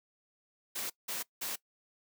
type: noise bursts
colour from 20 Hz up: white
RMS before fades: -37 dBFS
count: 3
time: 0.75-1.56 s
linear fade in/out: 10 ms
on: 150 ms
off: 180 ms
effects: noise-tail reverb RT60 0.1 s tail -21 dB re dry + high-pass 200 Hz 12 dB/octave